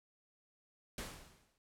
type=noise with exponential decay; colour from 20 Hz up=pink; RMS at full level=-41 dBFS; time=0.98-1.58 s; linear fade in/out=1 ms; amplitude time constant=130 ms; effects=low-pass 12000 Hz 12 dB/octave